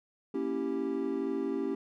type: chord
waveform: triangle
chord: A# diminished seventh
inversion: none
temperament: equal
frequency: 233.1 / 277.2 / 329.6 / 392 Hz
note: A#3 / C#4 / E4 / G4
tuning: 0 / 0 / 0 / 0 cents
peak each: -37 / -32 / -35 / -32 dBFS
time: 0.34-1.75 s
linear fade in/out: 5 ms
effects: none